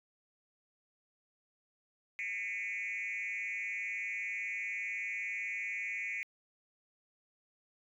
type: tone with frequency modulation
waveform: sine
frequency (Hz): 2221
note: C#7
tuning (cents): +3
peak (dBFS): -34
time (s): 2.19-6.23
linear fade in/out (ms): 0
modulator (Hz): 198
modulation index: 1.2
effects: tanh soft clip ceiling -32 dBFS